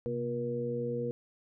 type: harmonic tone with a mistuned harmonic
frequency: 119.4 Hz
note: A#2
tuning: 42 cents sharp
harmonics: 1 / 2 / 3 / 4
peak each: -38 / -38 / -42 / -33 dBFS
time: 0.06-1.11 s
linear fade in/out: 0 ms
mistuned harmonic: 1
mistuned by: +140 cents
effects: none